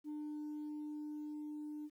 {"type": "tone with level ramp", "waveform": "sine", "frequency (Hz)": 300, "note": "D4", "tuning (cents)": 37, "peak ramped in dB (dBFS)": [-38, -41], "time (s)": [0.04, 1.9], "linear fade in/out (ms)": 50, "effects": ["tanh soft clip ceiling -40 dBFS", "12-bit"]}